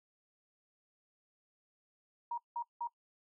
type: tone bursts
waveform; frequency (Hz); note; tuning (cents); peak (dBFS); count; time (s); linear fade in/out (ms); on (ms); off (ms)
sine; 947; A#5; +27; -34; 3; 2.31-2.874; 5; 68; 180
effects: noise-tail reverb RT60 0.1 s tail -22 dB re dry